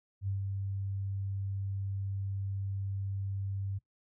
sine tone with ADSR envelope, 98 Hz, G2, in tune, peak -30 dBFS, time 0.21-3.79 s, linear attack 66 ms, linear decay 130 ms, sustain -3 dB, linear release 17 ms, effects noise-tail reverb RT60 0.1 s tail -18 dB re dry

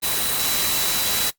sine tone in noise, 3951 Hz, B7, in tune, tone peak -27 dBFS, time 0.02-1.31 s, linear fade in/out 20 ms, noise white, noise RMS -22 dBFS, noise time 0.02-1.31 s, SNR -8 dB, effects noise-tail reverb RT60 0.1 s tail -18 dB re dry + Opus 32 kbps

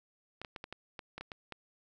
clicks, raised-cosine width 0.3 ms, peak -26 dBFS, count 10, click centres 0.416 / 0.448 / 0.562 / 0.641 / 0.726 / 0.992 / 1.18 / 1.21 / 1.318 / 1.523 s, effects none

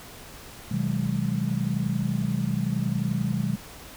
sine chord, G# minor seventh, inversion first, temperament just, 124.59 / 155.74 / 186.89 / 207.7 Hz, B2 / D#3 / F#3 / G#3, +16 / +2 / +18 / 0 cents, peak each -29 dBFS, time 0.71-3.56 s, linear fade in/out 5 ms, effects pink hiss -44 dBFS RMS until 3.96 s

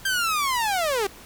sawtooth linear sweep, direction down, 1595 to 375.3 Hz, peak -18 dBFS, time 0.05-1.07 s, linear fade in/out 5 ms, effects pink hiss -45 dBFS RMS until 1.25 s

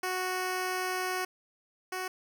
10% pulse tone pair in turn, 369 / 370.9 Hz, F#4 / F#4, -5 / +4 cents, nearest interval unison, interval 9 cents, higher second, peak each -22 / -25 dBFS, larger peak first, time 0.03-1.25 / 1.92-2.08 s, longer first, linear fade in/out 5 ms, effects none

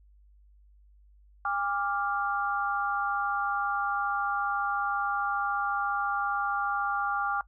sine chord, D diminished, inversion second, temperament equal with one note detuned, 809.3 / 1174.7 / 1396.9 Hz, Ab5 / D6 / F6, -45 / 0 / 0 cents, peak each -31 dBFS, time 1.45-7.41 s, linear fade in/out 2 ms, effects noise-tail reverb RT60 0.1 s tail -19 dB re dry + added 50 Hz sine -55 dBFS peak until 7.47 s

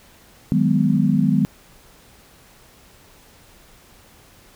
sine chord, G# minor seventh, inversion second, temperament just, 155.74 / 186.89 / 207.7 / 249.2 Hz, D#3 / F#3 / G#3 / B3, +2 / +18 / 0 / +16 cents, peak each -20 dBFS, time 0.52-1.45 s, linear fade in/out 0 ms, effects pink hiss -50 dBFS RMS until 4.55 s

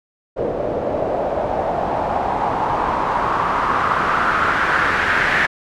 white noise with low-pass filter sweep, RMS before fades -19 dBFS, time 0.36-5.47 s, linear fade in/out 20 ms, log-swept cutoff 520 to 1800 Hz, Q 3.5, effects none

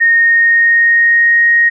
sine tone with pitch glide, 1849 to 1871.6 Hz, A#6 to A#6, -15 to +6 cents, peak -6 dBFS, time 0-1.7 s, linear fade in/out 20 ms, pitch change +21 cents, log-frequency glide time 0.17-1.47 s, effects none

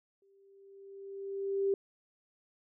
sine tone with exponential growth, 393.4 Hz, G4, 6 cents sharp, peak -25 dBFS, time 0.22-1.74 s, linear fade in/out 2 ms, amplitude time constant 330 ms, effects none

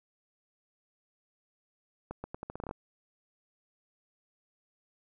accelerating click train, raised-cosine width 1 ms, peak -24 dBFS, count 11, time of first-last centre 2.11-2.711 s, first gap 130 ms, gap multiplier 0.81, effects none

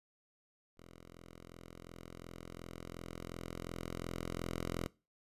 5% pulse tone with level ramp, 42.78 Hz, F1, 35 cents flat, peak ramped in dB -44 to -25 dBFS, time 0.77-4.87 s, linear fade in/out 10 ms, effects noise-tail reverb RT60 0.3 s tail -22 dB re dry + resampled to 32000 Hz

